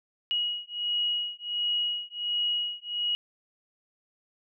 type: beating tone pair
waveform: sine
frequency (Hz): 2900 / 2901.4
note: F#7 / F#7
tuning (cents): -35 / -35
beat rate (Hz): 1.4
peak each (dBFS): -30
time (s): 0.31-3.15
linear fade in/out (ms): 0
effects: none